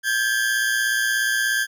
40% pulse tone pair together, 1583.2 / 1700 Hz, G6 / G#6, +17 / +40 cents, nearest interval minor second, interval 123 cents, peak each -20 / -23 dBFS, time 0.03-1.67 s, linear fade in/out 50 ms, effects none

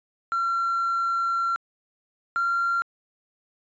triangle tone pair in turn, 1365 / 1379.3 Hz, F6 / F6, -40 / -22 cents, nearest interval unison, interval 18 cents, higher second, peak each -19 / -18 dBFS, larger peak second, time 0.32-1.56 / 2.36-2.82 s, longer first, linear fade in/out 0 ms, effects tanh soft clip ceiling -18 dBFS + resampled to 16000 Hz

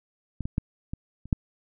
clicks, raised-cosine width 5 ms, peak -19 / -18 / -12 / -20 / -29 / -9 dBFS, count 6, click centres 0.407 / 0.455 / 0.581 / 0.935 / 1.256 / 1.328 s, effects none

